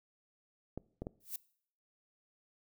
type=clicks; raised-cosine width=2 ms; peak=-26 dBFS; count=3; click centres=0.776 / 1.02 / 1.069 s
type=noise with exponential growth; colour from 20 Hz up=violet; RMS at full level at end=-35 dBFS; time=1.2-1.36 s; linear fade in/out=5 ms; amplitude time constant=34 ms
effects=noise-tail reverb RT60 0.6 s tail -22 dB re dry